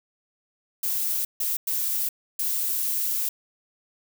violet noise bursts at uneven times, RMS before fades -26 dBFS, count 4, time 0.83-1.25 / 1.4-1.57 / 1.67-2.09 / 2.39-3.29 s, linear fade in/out 5 ms, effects none

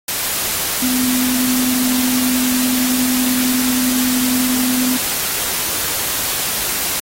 sine tone in noise, 253.1 Hz, B3, 43 cents sharp, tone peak -16 dBFS, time 0.82-4.97 s, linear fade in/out 5 ms, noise white, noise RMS -20 dBFS, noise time 0.08-7 s, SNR +1 dB, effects AAC 48 kbps

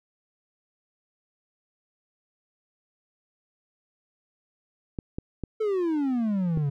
clicks, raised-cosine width 3 ms, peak -18 dBFS, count 4, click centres 4.988 / 5.185 / 5.437 / 6.574 s
triangle exponential sweep, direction down, 447.1 to 137.1 Hz, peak -21 dBFS, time 5.6-6.7 s, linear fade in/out 10 ms
effects none

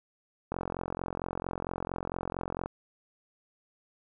click train, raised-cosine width 1 ms, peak -19 dBFS, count 96, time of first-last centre 0.52-2.66 s, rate 44.4 Hz, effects none

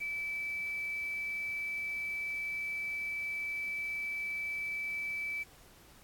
sine tone with quantisation, 2311 Hz, D7, 28 cents flat, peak -34 dBFS, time 0-5.44 s, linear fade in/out 20 ms, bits 9, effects pink hiss -59 dBFS RMS until 6.03 s + AAC 64 kbps

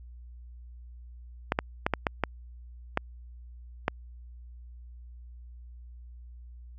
clicks, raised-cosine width 0.5 ms, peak -9 dBFS, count 8, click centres 1.521 / 1.589 / 1.865 / 1.937 / 2.068 / 2.237 / 2.974 / 3.881 s, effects added 60 Hz sine -44 dBFS peak until 6.78 s

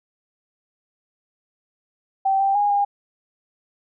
sine tone with pitch steps, 776 / 785 / 821 / 810 Hz, G5 / G5 / G#5 / G#5, -18 / +2 / -20 / -43 cents, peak -16 dBFS, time 2.25-2.85 s, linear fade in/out 10 ms, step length 150 ms, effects none

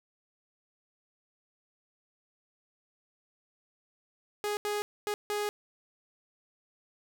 sawtooth tone bursts at uneven times, 415.3 Hz, G#4, in tune, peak -26 dBFS, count 4, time 4.44-4.57 / 4.65-4.82 / 5.07-5.14 / 5.3-5.49 s, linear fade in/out 0 ms, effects none

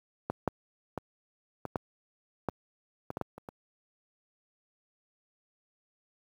clicks, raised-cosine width 1 ms, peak -16 / -12 / -19 / -21 / -15 / -15 / -21 / -20 / -17 / -30 / -27 dBFS, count 11, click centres 0.3 / 0.477 / 0.977 / 1.653 / 1.758 / 2.487 / 3.104 / 3.171 / 3.213 / 3.38 / 3.488 s, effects high-pass 80 Hz 12 dB/octave + 9-bit

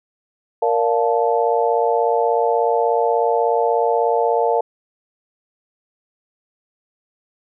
sine chord, Bb major seventh, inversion none, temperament just, 466.2 / 582.7 / 699.2 / 874.1 Hz, Bb4 / D5 / F5 / A5, 0 / -14 / +2 / -12 cents, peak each -18 / -23 / -20 / -21 dBFS, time 0.62-4.61 s, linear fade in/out 5 ms, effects none

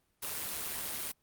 white noise with amplitude modulation, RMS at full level -35 dBFS, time 0.22-1.12 s, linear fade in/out 10 ms, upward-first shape sine, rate 153 Hz, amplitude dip 55%, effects pink hiss -75 dBFS RMS until 1.22 s + Opus 32 kbps

